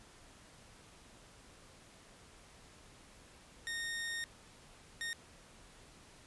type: tone bursts at uneven times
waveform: sawtooth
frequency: 1847 Hz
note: A#6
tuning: 16 cents flat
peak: -34 dBFS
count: 2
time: 3.67-4.24 / 5.01-5.13 s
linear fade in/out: 0 ms
effects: pink hiss -59 dBFS RMS until 6.26 s + resampled to 24000 Hz